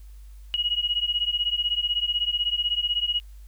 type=beating tone pair; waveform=sine; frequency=2893 / 2909 Hz; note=F#7 / F#7; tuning=-40 / -30 cents; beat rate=16 Hz; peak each=-25 / -26 dBFS; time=0.54-3.2 s; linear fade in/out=0 ms; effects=added 50 Hz sine -41 dBFS peak until 3.47 s + white hiss -62 dBFS RMS until 3.47 s